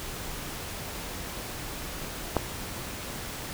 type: click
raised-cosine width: 1 ms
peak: -8 dBFS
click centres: 2.367 s
effects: pink hiss -37 dBFS RMS until 3.53 s